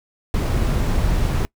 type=noise; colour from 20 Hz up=brown; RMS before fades=-19 dBFS; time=0.34-1.45 s; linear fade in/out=0 ms; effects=noise-tail reverb RT60 0.1 s tail -24 dB re dry